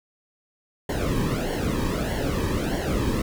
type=noise with flanger; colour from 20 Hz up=brown; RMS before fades=-25 dBFS; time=0.89-3.22 s; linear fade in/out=5 ms; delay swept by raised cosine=0.8 to 1.45 ms; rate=1.6 Hz; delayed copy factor=-0.8; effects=none